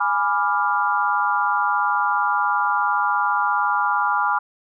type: chord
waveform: sine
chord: G# diminished seventh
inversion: none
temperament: equal with one note detuned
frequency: 830.6 / 987.8 / 1182.1 / 1396.9 Hz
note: G#5 / B5 / D6 / F6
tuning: 0 / 0 / +11 / 0 cents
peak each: -23 dBFS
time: 0-4.39 s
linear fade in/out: 10 ms
effects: none